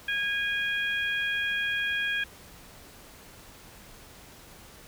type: harmonic tone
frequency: 820 Hz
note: G#5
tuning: 22 cents flat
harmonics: 2 / 3 / 4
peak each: -28 / -32 / -34 dBFS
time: 0.08-2.24 s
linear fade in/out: 5 ms
effects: pink hiss -50 dBFS RMS until 4.87 s